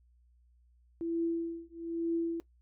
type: tone with tremolo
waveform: sine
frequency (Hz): 334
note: E4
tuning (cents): +23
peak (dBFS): -27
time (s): 1.01-2.4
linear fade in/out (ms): 0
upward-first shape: triangle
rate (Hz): 1.1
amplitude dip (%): 100
effects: noise-tail reverb RT60 0.1 s tail -18 dB re dry + added 60 Hz sine -62 dBFS peak until 2.61 s